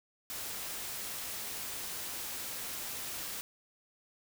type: noise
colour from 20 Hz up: white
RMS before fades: -40 dBFS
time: 0.3-3.41 s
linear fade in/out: 0 ms
effects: none